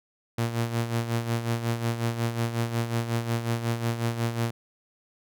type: tone with tremolo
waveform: sawtooth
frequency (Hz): 116.54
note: A#2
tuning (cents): 0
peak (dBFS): -19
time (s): 0.38-4.51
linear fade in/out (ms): 5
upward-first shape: sine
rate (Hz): 5.5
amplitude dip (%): 65
effects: none